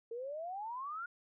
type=exponential sweep; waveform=sine; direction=up; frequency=450 to 1444 Hz; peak=-39 dBFS; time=0.11-1.06 s; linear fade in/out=5 ms; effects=none